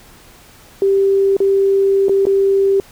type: tone with dropouts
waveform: sine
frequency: 392 Hz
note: G4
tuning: in tune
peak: -10 dBFS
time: 0.82-2.8 s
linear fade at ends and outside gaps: 1 ms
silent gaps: 1.367-1.403 / 2.084-2.094 / 2.254-2.268 s
effects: pink hiss -44 dBFS RMS until 2.91 s